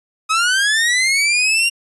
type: linear sweep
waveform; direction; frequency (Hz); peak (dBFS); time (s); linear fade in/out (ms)
sawtooth; up; 1257 to 2801; -10; 0.29-1.7; 20
effects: resampled to 24000 Hz